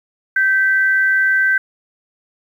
sine tone pair together, 1553.5 / 1975.5 Hz, G6 / B6, -16 / 0 cents, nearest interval major third, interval 416 cents, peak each -12 / -22 dBFS, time 0.36-1.58 s, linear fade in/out 5 ms, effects 8-bit

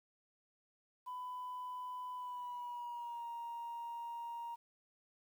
sine tone with pitch glide, 999 to 937.5 Hz, B5 to A#5, +20 to +10 cents, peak -40 dBFS, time 1.06-4.56 s, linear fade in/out 20 ms, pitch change -110 cents, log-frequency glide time 2.15-3.27 s, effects tanh soft clip ceiling -39 dBFS + 11-bit

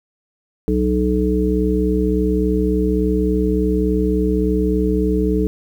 harmonic tone with a mistuned harmonic, 61.74 Hz, B1, in tune, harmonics 1 / 3 / 5 / 7, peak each -20 / -20 / -20 / -20 dBFS, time 0.68-5.47 s, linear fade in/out 0 ms, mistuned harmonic 1, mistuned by +59 cents, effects 8-bit

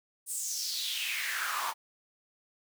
pink noise with high-pass filter sweep, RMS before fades -34 dBFS, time 0.26-1.74 s, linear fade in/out 50 ms, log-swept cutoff 9200 to 890 Hz, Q 4.4, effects none

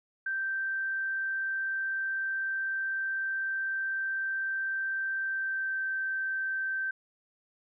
sine tone with pitch glide, 1564 to 1555 Hz, G6 to G6, -4 to -14 cents, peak -29 dBFS, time 0.26-6.91 s, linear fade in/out 5 ms, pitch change -10 cents, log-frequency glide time 5.24-5.81 s, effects none

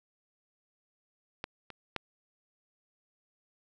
clicks, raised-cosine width 0.3 ms, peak -19 / -28 / -16 dBFS, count 3, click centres 1.441 / 1.703 / 1.963 s, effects none

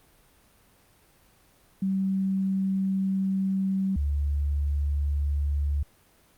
sine tone pair in turn, 192.1 / 71.96 Hz, G3 / D2, -35 / -35 cents, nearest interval octave + perfect fourth, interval 1700 cents, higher first, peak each -23 dBFS, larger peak neither, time 1.82-3.96 / 3.96-5.83 s, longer first, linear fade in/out 5 ms, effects pink hiss -60 dBFS RMS until 6.37 s + Opus 32 kbps

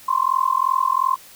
sine tone with amplitude modulation, 1050 Hz, C6, 6 cents sharp, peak -12 dBFS, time 0.08-1.16 s, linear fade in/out 10 ms, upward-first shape sine, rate 42.8 Hz, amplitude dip 100%, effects white hiss -45 dBFS RMS until 1.35 s

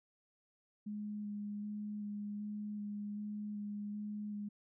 sine tone with vibrato, 207.7 Hz, G#3, in tune, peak -39 dBFS, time 0.86-4.49 s, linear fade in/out 10 ms, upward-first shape square, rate 1.3 Hz, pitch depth 11 cents each way, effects none

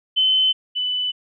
sine tone pair in turn, 3052 / 2993 Hz, G7 / F#7, -47 / +19 cents, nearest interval unison, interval 34 cents, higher first, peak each -14 / -20 dBFS, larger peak first, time 0.16-0.53 / 0.75-1.12 s, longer neither, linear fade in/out 20 ms, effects none

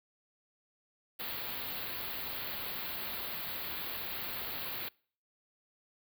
white band-stop noise, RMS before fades -39 dBFS, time 1.19-4.89 s, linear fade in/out 10 ms, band 4600 to 12000 Hz, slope 96 dB/octave, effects noise-tail reverb RT60 0.5 s tail -26 dB re dry

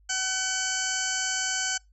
harmonic tone, 757 Hz, F#5, 39 cents sharp, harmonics 1 / 2 / 3 / 4 / 6 / 7 / 8 / 9 / 10, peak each -39 / -31 / -40 / -35 / -36 / -41 / -33 / -35 / -34 dBFS, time 0.09-1.78 s, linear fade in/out 10 ms, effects noise-tail reverb RT60 0.2 s tail -25 dB re dry + added 50 Hz sine -56 dBFS peak until 1.92 s

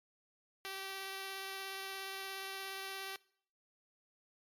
5% pulse tone with vibrato, 387.1 Hz, G4, 22 cents flat, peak -30 dBFS, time 0.65-3.16 s, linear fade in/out 0 ms, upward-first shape triangle, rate 17 Hz, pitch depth 11 cents each way, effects noise-tail reverb RT60 0.6 s tail -22 dB re dry + MP3 96 kbps

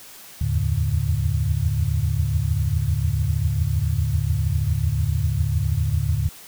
sine tone cluster, 76.1 / 83.3 / 88.9 / 107.9 / 143.1 Hz, D#2 / E2 / F2 / A2 / D3, -38 / +19 / +31 / -33 / -45 cents, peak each -24 / -28 / -28 / -23 / -25 dBFS, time 0.41-6.29 s, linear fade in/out 5 ms, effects white hiss -43 dBFS RMS until 6.47 s

